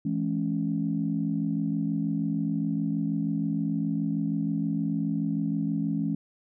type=chord; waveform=sine; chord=C# minor; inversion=first; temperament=equal with one note detuned; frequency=164.81 / 211.4 / 277.2 Hz; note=E3 / G#3 / C#4; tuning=0 / +31 / 0 cents; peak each=-29 dBFS; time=0.05-6.15 s; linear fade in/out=5 ms; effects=tanh soft clip ceiling -15 dBFS